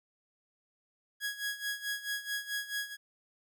sawtooth tone with tremolo, 1661.2 Hz, G#6, in tune, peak -28 dBFS, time 1.2-2.97 s, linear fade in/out 50 ms, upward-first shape sine, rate 4.6 Hz, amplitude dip 80%, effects none

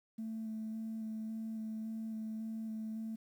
sine tone with vibrato, 220.7 Hz, A3, 5 cents sharp, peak -37 dBFS, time 0.18-3.16 s, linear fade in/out 10 ms, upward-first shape square, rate 1.8 Hz, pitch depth 11 cents each way, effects tanh soft clip ceiling -34 dBFS + 11-bit

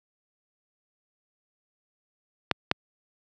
clicks, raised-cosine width 0.3 ms, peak -4 dBFS, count 2, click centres 2.513 / 2.714 s, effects high-pass 100 Hz 12 dB/octave

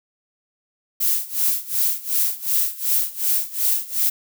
violet noise with tremolo, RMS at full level -18 dBFS, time 1-4.1 s, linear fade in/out 10 ms, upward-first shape sine, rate 2.7 Hz, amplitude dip 90%, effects none

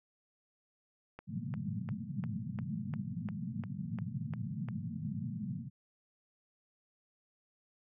click train, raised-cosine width 0.5 ms, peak -31 dBFS, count 11, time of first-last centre 1.19-4.687 s, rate 2.86 Hz
white band-pass noise, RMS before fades -39 dBFS, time 1.27-5.7 s, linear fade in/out 50 ms, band 100 to 230 Hz, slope 96 dB/octave
effects none

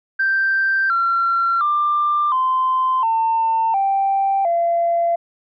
sine tone with pitch steps, 1568 / 1365 / 1188.3 / 1034.5 / 900.6 / 784 / 682.5 Hz, G6 / F6 / D6 / C6 / A5 / G5 / F5, 0 / -40 / +20 / -20 / +40 / 0 / -40 cents, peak -14 dBFS, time 0.19-5.16 s, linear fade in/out 10 ms, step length 710 ms, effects tanh soft clip ceiling -10 dBFS

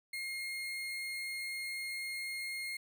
35% pulse tone, 2138 Hz, C7, 37 cents sharp, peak -36 dBFS, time 0.13-2.77 s, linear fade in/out 5 ms, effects none

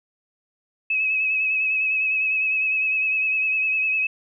sine tone with vibrato, 2569 Hz, E7, 45 cents flat, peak -19 dBFS, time 0.9-4.07 s, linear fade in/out 5 ms, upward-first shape sine, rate 9.9 Hz, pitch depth 33 cents each way, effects none

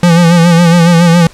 square tone with vibrato, 170.6 Hz, F3, 40 cents flat, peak -4 dBFS, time 0.03-1.27 s, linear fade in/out 2 ms, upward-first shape sine, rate 7.2 Hz, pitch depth 58 cents each way, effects pink hiss -38 dBFS RMS until 1.33 s + low-pass 9000 Hz 12 dB/octave

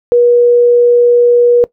sine tone, 481.6 Hz, B4, 44 cents flat, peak -4 dBFS, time 0.12-1.64 s, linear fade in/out 0 ms, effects noise-tail reverb RT60 0.1 s tail -19 dB re dry

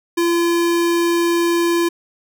square tone, 341.3 Hz, F4, 40 cents flat, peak -15 dBFS, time 0.17-1.89 s, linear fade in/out 10 ms, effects none

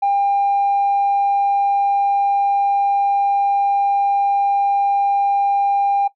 triangle tone with tanh clipping, 800 Hz, G5, 35 cents sharp, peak -14 dBFS, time 0.02-6.08 s, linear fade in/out 10 ms, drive 5 dB, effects noise-tail reverb RT60 0.1 s tail -17 dB re dry

